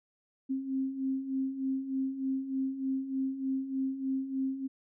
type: beating tone pair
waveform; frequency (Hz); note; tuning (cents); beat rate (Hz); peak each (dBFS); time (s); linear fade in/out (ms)
sine; 263.9 / 267.2; C4 / C4; +15 / +36; 3.3; -37 / -31; 0.49-4.68; 20
effects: none